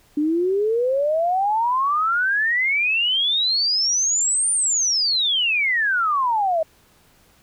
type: exponential two-way sweep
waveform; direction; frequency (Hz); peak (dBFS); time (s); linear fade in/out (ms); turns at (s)
sine; up then down; 290.6 to 9280 to 623; -17; 0.17-6.63; 5; 4.52
effects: pink hiss -56 dBFS RMS until 7.42 s